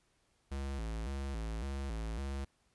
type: tone with vibrato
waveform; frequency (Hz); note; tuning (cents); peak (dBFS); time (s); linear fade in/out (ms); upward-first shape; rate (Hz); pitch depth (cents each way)
square; 61.5; B1; -7; -37; 0.51-2.45; 10; square; 1.8; 190
effects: pink hiss -74 dBFS RMS until 2.74 s + resampled to 24000 Hz